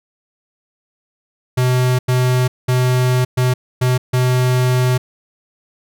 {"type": "tone bursts at uneven times", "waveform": "square", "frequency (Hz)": 126.5, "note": "B2", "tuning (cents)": 42, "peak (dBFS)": -13, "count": 6, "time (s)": [[1.57, 1.99], [2.08, 2.48], [2.68, 3.25], [3.37, 3.54], [3.81, 3.98], [4.13, 4.98]], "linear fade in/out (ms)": 10, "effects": []}